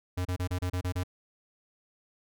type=tone bursts; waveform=square; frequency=90.4 Hz; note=F#2; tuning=40 cents flat; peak=-29 dBFS; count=8; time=0.17-1.036 s; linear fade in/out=10 ms; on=82 ms; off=30 ms; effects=none